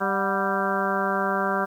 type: harmonic tone with a mistuned harmonic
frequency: 196 Hz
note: G3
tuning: in tune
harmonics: 1 / 2 / 3 / 4 / 5 / 6 / 7 / 8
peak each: -30 / -30 / -30 / -30 / -30 / -30 / -30 / -30 dBFS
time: 0-1.66 s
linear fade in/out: 20 ms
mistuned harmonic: 4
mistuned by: -81 cents
effects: 9-bit